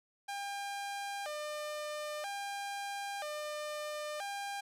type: tone with vibrato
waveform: sawtooth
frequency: 694 Hz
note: F5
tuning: 11 cents flat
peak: -34 dBFS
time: 0.28-4.61 s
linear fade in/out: 10 ms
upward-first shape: square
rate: 0.51 Hz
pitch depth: 250 cents each way
effects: low-pass 12000 Hz 12 dB/octave